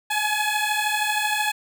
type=beating tone pair; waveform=15% pulse; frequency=840 / 853 Hz; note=G#5 / G#5; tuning=+19 / +46 cents; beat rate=13 Hz; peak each=-18 / -18 dBFS; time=0.1-1.52 s; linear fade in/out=10 ms; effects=none